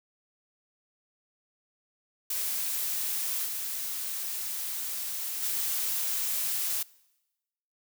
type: noise with level steps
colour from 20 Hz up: blue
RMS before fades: -31 / -34 / -30 dBFS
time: 2.3-6.83 s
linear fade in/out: 5 ms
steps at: 3.45 / 5.42 s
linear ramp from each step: 10 ms
effects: noise-tail reverb RT60 1.0 s tail -23 dB re dry